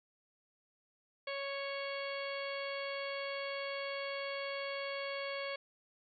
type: harmonic tone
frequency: 554.4 Hz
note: C#5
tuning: in tune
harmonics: 1 / 2 / 3 / 4 / 5 / 6 / 7 / 8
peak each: -40 / -46 / -48 / -44 / -50 / -49 / -61 / -50 dBFS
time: 1.27-5.56 s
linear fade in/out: 5 ms
effects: none